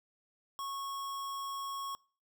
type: tone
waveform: square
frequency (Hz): 1100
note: C#6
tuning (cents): -14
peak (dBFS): -38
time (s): 0.59-1.95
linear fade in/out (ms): 0
effects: noise-tail reverb RT60 0.4 s tail -25 dB re dry